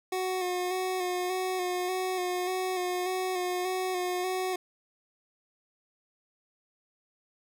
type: tone with vibrato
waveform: 25% pulse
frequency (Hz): 366.1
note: F#4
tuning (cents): -18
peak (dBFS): -25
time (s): 0.12-4.56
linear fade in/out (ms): 5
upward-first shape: square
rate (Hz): 1.7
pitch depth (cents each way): 26
effects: none